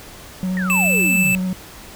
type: tone with vibrato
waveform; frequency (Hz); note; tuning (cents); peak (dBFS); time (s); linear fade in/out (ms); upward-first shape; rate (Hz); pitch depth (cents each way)
triangle; 185; F#3; 0; -17; 0.43-1.53; 0; sine; 13; 15
type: exponential sweep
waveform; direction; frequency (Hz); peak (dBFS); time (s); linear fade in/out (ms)
sine; down; 1924 to 116.54; -24; 0.57-1.33; 0
type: tone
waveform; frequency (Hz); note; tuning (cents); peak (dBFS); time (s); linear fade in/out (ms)
square; 2637; E7; 0; -16; 0.7-1.35; 0
effects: pink hiss -39 dBFS RMS until 1.95 s